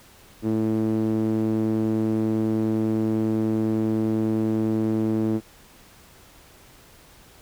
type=tone with band-pass filter; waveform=sawtooth; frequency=110 Hz; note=A2; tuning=in tune; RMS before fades=-23 dBFS; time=0.42-5.41 s; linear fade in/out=50 ms; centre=290 Hz; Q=3.2; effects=pink hiss -51 dBFS RMS until 7.41 s